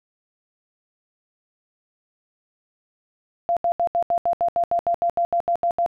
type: tone bursts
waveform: sine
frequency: 689 Hz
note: F5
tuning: 24 cents flat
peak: -17 dBFS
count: 16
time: 3.49-5.862 s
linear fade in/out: 0 ms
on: 77 ms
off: 76 ms
effects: none